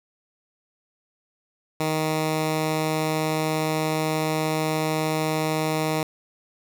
10% pulse tone, 156.6 Hz, D#3, 11 cents sharp, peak -14 dBFS, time 1.8-6.03 s, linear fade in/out 2 ms, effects none

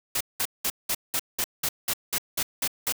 white noise bursts, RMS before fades -26 dBFS, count 12, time 0.15-2.924 s, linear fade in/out 5 ms, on 57 ms, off 190 ms, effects none

